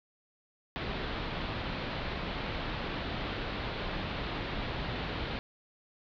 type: low-pass noise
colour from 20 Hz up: pink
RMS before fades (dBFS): -36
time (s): 0.76-5.39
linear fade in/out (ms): 0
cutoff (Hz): 4200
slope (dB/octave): 48
effects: none